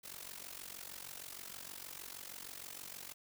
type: noise with amplitude modulation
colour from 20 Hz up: white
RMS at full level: -45 dBFS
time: 0.03-3.14 s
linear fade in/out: 20 ms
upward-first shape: sine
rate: 46.4 Hz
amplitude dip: 85%
effects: none